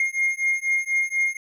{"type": "beating tone pair", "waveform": "triangle", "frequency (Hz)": [2130, 2134.1], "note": ["C7", "C7"], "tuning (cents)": [30, 34], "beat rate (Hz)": 4.1, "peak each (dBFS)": -22, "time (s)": [0, 1.37], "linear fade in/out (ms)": 2, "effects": ["resampled to 32000 Hz"]}